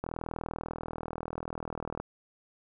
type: click train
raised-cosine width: 1 ms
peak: -21 dBFS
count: 80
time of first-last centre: 0.04-2 s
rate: 40.3 Hz
effects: none